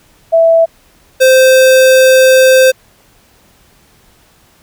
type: tone pair in turn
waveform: sine / square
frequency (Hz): 659.3 / 520.5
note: E5 / C5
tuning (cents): 0 / -9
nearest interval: major third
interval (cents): 409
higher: first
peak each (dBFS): -4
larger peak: neither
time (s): 0.32-0.66 / 1.2-2.72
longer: second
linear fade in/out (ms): 20
effects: pink hiss -48 dBFS RMS until 4.62 s